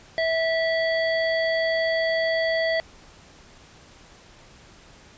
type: harmonic tone with a mistuned harmonic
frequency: 653 Hz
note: E5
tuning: 17 cents flat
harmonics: 1 / 3 / 5 / 7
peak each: -22 / -26 / -35 / -35 dBFS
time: 0.18-2.8 s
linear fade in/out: 0 ms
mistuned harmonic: 5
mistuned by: +41 cents
effects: pink hiss -50 dBFS RMS until 5.17 s + resampled to 16000 Hz